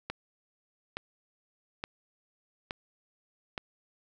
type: click train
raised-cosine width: 0.3 ms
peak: -18 dBFS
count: 5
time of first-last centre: 0.1-3.578 s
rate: 1.15 Hz
effects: none